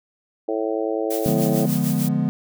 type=harmonic tone; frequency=110 Hz; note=A2; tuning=in tune; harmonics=3 / 4 / 5 / 6 / 7; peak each=-26 / -25 / -27 / -30 / -33 dBFS; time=0.48-1.66 s; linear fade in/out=5 ms
type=noise with tremolo; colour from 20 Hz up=blue; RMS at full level=-29 dBFS; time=1.1-2.09 s; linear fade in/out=10 ms; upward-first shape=sine; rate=6.7 Hz; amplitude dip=65%
type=chord; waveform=triangle; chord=D diminished seventh; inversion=none; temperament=equal with one note detuned; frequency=146.83 / 174.61 / 208.9 / 246.9 Hz; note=D3 / F3 / Ab3 / Cb4; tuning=0 / 0 / +10 / 0 cents; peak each=-22 dBFS; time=1.26-2.29 s; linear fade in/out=0 ms
effects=none